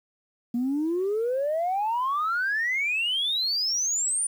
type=exponential sweep; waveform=sine; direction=up; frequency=233.1 to 9490 Hz; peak=-22 dBFS; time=0.54-4.27 s; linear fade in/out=5 ms; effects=tanh soft clip ceiling -20 dBFS + 9-bit